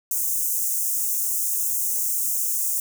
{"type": "high-pass noise", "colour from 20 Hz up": "white", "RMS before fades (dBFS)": -24, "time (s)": [0.11, 2.8], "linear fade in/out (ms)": 2, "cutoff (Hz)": 6300, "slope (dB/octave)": 48, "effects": []}